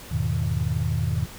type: chord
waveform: sine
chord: E major seventh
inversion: none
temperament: equal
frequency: 82.41 / 103.83 / 123.47 / 155.56 Hz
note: E2 / G#2 / B2 / D#3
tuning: 0 / 0 / 0 / 0 cents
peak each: -27 dBFS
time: 0.11-1.26 s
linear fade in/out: 10 ms
effects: tanh soft clip ceiling -11 dBFS + pink hiss -42 dBFS RMS until 1.38 s